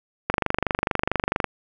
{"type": "click train", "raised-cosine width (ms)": 0.5, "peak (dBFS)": -5, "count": 29, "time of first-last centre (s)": [0.3, 1.443], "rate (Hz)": 24.5, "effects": []}